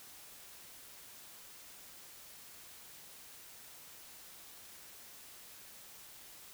silence, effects white hiss -54 dBFS RMS until 6.53 s

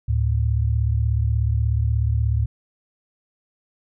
sine tone pair together, 73.42 / 110.01 Hz, D2 / A2, 0 / 0 cents, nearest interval perfect fifth, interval 700 cents, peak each -20 dBFS, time 0.08-2.46 s, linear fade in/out 10 ms, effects none

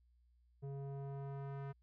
square tone with low-pass filter sweep, 138.59 Hz, C#3, in tune, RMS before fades -45 dBFS, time 0.62-1.73 s, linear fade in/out 20 ms, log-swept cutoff 490 to 1500 Hz, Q 1.1, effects added 60 Hz sine -68 dBFS peak until 1.82 s

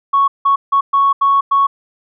sine tone bursts at uneven times, 1108.7 Hz, C#6, in tune, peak -8 dBFS, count 6, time 0.13-0.28 / 0.45-0.56 / 0.72-0.81 / 0.93-1.13 / 1.21-1.41 / 1.51-1.67 s, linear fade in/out 10 ms, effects tanh soft clip ceiling -4 dBFS

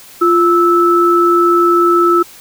sine tone pair together, 347.2 / 1311 Hz, F4 / E6, -10 / -10 cents, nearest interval octave + major seventh, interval 2300 cents, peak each -10 dBFS, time 0.21-2.23 s, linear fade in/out 10 ms, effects white hiss -38 dBFS RMS until 2.4 s

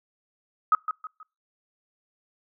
sine tone with echo, 1266 Hz, D#6, 30 cents sharp, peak -15 dBFS, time 0.72-0.75 s, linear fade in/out 2 ms, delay 160 ms, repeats 3, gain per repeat -9 dB, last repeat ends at 1.23 s, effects noise-tail reverb RT60 0.3 s tail -26 dB re dry

